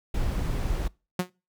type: noise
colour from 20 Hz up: brown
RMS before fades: -27 dBFS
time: 0.14-0.88 s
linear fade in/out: 5 ms
type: tone with exponential decay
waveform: sawtooth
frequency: 181.2 Hz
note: F#3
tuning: 36 cents flat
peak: -17 dBFS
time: 1.19-1.3 s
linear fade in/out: 5 ms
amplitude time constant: 23 ms
effects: noise-tail reverb RT60 0.3 s tail -24 dB re dry